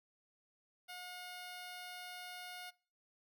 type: tone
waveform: 10% pulse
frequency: 720 Hz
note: F#5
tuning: 47 cents flat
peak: -38 dBFS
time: 0.88-2.71 s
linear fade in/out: 20 ms
effects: noise-tail reverb RT60 0.4 s tail -23 dB re dry